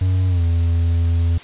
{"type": "tone with pitch glide", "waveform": "triangle", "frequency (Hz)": [92.5, 84.33], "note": ["F#2", "E2"], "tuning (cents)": [0, 40], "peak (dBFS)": -12, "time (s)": [0.01, 1.38], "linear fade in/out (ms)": 5, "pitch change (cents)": -160, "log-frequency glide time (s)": [0.28, 0.42], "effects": ["white hiss -39 dBFS RMS until 1.43 s", "resampled to 8000 Hz"]}